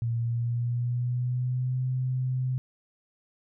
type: tone with pitch glide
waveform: sine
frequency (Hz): 116.54 to 128.56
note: A#2 to C3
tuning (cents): 0 to -30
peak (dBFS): -25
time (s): 0.02-2.58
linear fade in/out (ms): 0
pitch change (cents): +170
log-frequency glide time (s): 0.17-1.85
effects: none